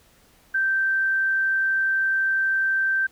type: tone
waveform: sine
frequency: 1562 Hz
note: G6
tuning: 7 cents flat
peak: -19 dBFS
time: 0.54-3.07 s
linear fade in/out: 10 ms
effects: pink hiss -57 dBFS RMS until 3.11 s